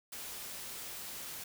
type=noise; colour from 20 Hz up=white; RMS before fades=-44 dBFS; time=0.12-1.44 s; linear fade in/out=5 ms; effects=none